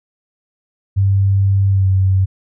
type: tone with pitch glide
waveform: sine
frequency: 98 to 95.16 Hz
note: G2 to F#2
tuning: 0 to +49 cents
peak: -10 dBFS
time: 0.96-2.26 s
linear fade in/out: 20 ms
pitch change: -51 cents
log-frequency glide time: 1.7-1.87 s
effects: none